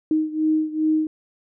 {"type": "beating tone pair", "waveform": "sine", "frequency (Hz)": [311.1, 313.6], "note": ["D#4", "D#4"], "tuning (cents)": [0, 14], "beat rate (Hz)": 2.5, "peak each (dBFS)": [-20, -23], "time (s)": [0.11, 1.07], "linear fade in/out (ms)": 2, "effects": []}